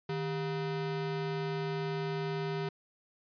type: ring-modulated tone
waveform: square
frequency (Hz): 277.2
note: C#4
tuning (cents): 0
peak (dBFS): -30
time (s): 0.09-2.69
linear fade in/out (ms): 5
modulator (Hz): 121
effects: resampled to 11025 Hz